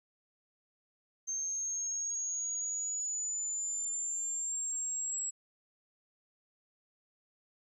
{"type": "exponential sweep", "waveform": "sine", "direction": "up", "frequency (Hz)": [6330, 7710], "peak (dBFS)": -33, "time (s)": [1.27, 5.31], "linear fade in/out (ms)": 20, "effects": ["12-bit"]}